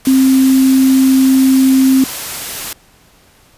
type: tone in noise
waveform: sine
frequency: 264.2 Hz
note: C4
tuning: 17 cents sharp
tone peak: -6 dBFS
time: 0.07-2.04 s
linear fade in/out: 2 ms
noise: white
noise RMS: -23 dBFS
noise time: 0.05-2.73 s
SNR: +14 dB
effects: pink hiss -48 dBFS RMS until 3.57 s + resampled to 32000 Hz